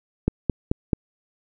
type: click train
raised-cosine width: 3 ms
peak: -6 dBFS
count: 4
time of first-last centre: 0.28-0.932 s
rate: 4.6 Hz
effects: none